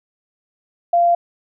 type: tone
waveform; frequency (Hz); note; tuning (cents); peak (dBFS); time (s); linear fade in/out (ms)
sine; 691; F5; -19; -11; 0.93-1.15; 5
effects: none